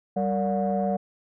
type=tone cluster; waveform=sine; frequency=195.1 / 461.5 / 577 / 722 Hz; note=G3 / A#4 / D5 / F#5; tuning=-8 / -17 / -31 / -43 cents; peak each=-25 / -31 / -28 / -27 dBFS; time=0.16-0.97 s; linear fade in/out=10 ms; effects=tanh soft clip ceiling -15 dBFS